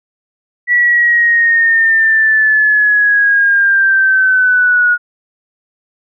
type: linear sweep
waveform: sine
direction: down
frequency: 1950 to 1444 Hz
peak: -7 dBFS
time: 0.67-4.98 s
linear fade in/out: 50 ms
effects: none